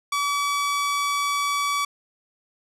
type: tone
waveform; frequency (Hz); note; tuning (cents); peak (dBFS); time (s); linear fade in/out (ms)
sawtooth; 1144; D6; -46; -18; 0.12-1.85; 5
effects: low-pass 11000 Hz 12 dB/octave